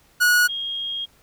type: tone pair in turn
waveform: 45% pulse / sine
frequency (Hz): 1458 / 3253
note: F#6 / G#7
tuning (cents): -26 / -37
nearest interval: octave + major second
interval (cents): 1389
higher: second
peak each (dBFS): -14 / -25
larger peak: first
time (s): 0.2-0.48 / 0.48-1.06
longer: second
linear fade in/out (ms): 20
effects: pink hiss -57 dBFS RMS until 1.22 s